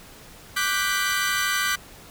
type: chord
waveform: sawtooth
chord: G major seventh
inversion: second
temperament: equal with one note detuned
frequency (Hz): 1174.7 / 1480 / 1572.5 / 1975.5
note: D6 / F#6 / G6 / B6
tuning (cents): 0 / 0 / +5 / 0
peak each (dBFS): -24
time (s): 0.56-1.76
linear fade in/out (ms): 10
effects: pink hiss -46 dBFS RMS until 2.1 s